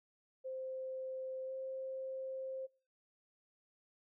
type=tone with pitch glide; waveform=sine; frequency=522 to 527.2 Hz; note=C5 to C5; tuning=-4 to +13 cents; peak=-40 dBFS; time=0.44-2.67 s; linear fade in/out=20 ms; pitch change=+17 cents; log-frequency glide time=1.46-1.52 s; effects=noise-tail reverb RT60 0.4 s tail -24 dB re dry